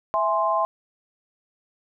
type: chord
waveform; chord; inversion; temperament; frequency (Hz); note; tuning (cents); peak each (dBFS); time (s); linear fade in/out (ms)
sine; E augmented; none; equal; 659.3 / 830.6 / 1046.5; E5 / G#5 / B#5; 0 / 0 / 0; -24 / -26 / -22; 0.14-0.65; 0
effects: none